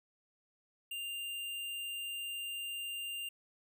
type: tone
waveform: square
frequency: 2794 Hz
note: F7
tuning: in tune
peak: -39 dBFS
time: 0.91-3.29 s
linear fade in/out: 5 ms
effects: none